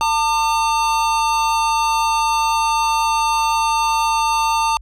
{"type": "tone pair together", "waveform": "square", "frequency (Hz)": [901, 1200.9], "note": ["A5", "D6"], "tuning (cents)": [41, 38], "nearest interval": "perfect fourth", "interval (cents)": 497, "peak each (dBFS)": [-17, -22], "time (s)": [0.01, 4.77], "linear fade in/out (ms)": 0, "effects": ["added 50 Hz sine -37 dBFS peak until 4.81 s", "low-pass 9000 Hz 12 dB/octave"]}